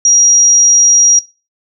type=tone; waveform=sine; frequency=5720 Hz; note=F8; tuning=41 cents sharp; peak=-5 dBFS; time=0.05-1.19 s; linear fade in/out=2 ms; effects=noise-tail reverb RT60 0.3 s tail -19 dB re dry